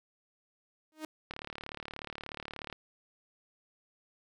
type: tone with exponential growth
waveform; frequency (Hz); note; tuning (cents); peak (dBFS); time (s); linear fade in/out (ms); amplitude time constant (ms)
sawtooth; 311.2; D#4; 0; -31; 0.92-1.05; 1; 27
type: click train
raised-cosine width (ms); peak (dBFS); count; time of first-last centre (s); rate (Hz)
0.3; -24; 53; 1.31-2.727; 36.7
effects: none